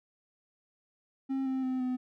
triangle tone with pitch steps, 267.7 / 262.8 / 258 / 253.3 Hz, C4 / C4 / C4 / B3, +40 / +8 / -24 / +44 cents, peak -27 dBFS, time 1.29-1.97 s, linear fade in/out 20 ms, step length 170 ms, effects none

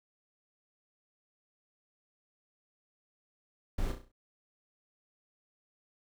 brown noise with echo, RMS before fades -32 dBFS, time 3.78-3.92 s, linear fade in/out 5 ms, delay 33 ms, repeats 6, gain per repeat -6 dB, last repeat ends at 4.118 s, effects none

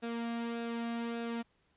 sawtooth tone with flanger, 233.1 Hz, A#3, in tune, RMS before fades -37 dBFS, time 0.02-1.43 s, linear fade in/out 20 ms, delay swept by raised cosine 0.95 to 2.05 ms, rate 1.7 Hz, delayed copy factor -0.5, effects pink hiss -73 dBFS RMS until 1.76 s + resampled to 8000 Hz

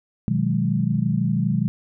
sine chord, G# minor seventh, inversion first, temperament equal with one note detuned, 123.47 / 155.56 / 182.34 / 207.7 Hz, B2 / D#3 / F#3 / G#3, 0 / 0 / -25 / 0 cents, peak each -24 dBFS, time 0.28-1.68 s, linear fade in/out 0 ms, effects none

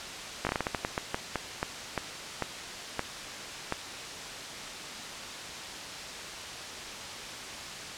slowing click train, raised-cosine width 0.5 ms, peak -13 dBFS, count 17, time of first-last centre 0.45-3.724 s, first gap 18 ms, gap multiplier 1.28, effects white hiss -39 dBFS RMS until 7.97 s + low-pass 6000 Hz 12 dB/octave

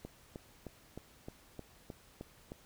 click train, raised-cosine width 2 ms, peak -30 dBFS, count 9, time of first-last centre 0.05-2.519 s, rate 3.24 Hz, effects pink hiss -62 dBFS RMS until 2.65 s

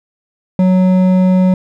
triangle tone with hard clipping, 185 Hz, F#3, in tune, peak -9 dBFS, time 0.59-1.54 s, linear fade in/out 2 ms, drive 12 dB, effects none

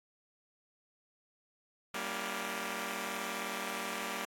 5% pulse chord, G diminished seventh, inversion none, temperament just, 196 / 235.2 / 282.2 / 338.7 Hz, G3 / Bb3 / Db4 / Fb4, 0 / +16 / +31 / +47 cents, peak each -29 / -29 / -34 / -35 dBFS, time 1.94-4.25 s, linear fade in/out 2 ms, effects AAC 64 kbps

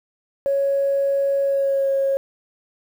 sine tone with pitch glide, 554.4 to 545.5 Hz, C#5 to C#5, 0 to -28 cents, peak -16 dBFS, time 0.46-2.17 s, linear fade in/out 0 ms, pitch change -28 cents, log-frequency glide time 1.42-1.9 s, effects tanh soft clip ceiling -12 dBFS + 8-bit

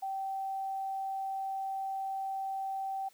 sine tone, 775 Hz, G5, 20 cents flat, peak -33 dBFS, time 0.02-3.09 s, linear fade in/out 10 ms, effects white hiss -64 dBFS RMS until 3.13 s

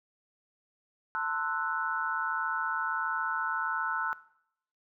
sine chord, F# half-diminished seventh, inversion first, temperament equal with one note detuned, 891.8 / 1046.5 / 1318.5 / 1480 Hz, A5 / C6 / E6 / F#6, +23 / 0 / 0 / 0 cents, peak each -36 / -38 / -34 / -33 dBFS, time 1.15-4.13 s, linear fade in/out 0 ms, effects noise-tail reverb RT60 0.7 s tail -18 dB re dry

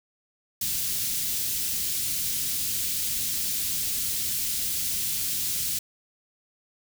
white band-stop noise, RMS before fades -28 dBFS, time 0.61-5.79 s, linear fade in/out 5 ms, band 200 to 3400 Hz, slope 12 dB/octave, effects none

